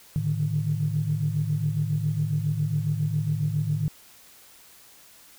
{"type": "tone cluster", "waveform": "sine", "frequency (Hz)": [108.9, 146.2, 153.5], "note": ["A2", "D3", "D#3"], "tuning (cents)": [-17, -7, -23], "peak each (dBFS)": [-28, -28, -25], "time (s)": [0.16, 3.88], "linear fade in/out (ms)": 0, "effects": ["tanh soft clip ceiling -14 dBFS", "white hiss -52 dBFS RMS until 5.38 s"]}